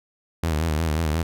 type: tone with vibrato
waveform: sawtooth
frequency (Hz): 79.2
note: D#2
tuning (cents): +31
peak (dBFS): -17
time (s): 0.43-1.23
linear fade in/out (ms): 5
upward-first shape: sine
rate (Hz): 5.6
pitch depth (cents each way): 95
effects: none